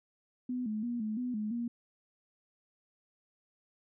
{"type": "tone with pitch steps", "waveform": "sine", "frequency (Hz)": [249.9, 214.4, 239.5, 215.5, 248.4, 212.6, 236.7], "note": ["B3", "A3", "A#3", "A3", "B3", "G#3", "A#3"], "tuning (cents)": [21, -45, 47, -36, 10, 41, 27], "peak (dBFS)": -32, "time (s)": [0.49, 1.68], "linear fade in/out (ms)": 5, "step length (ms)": 170, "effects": []}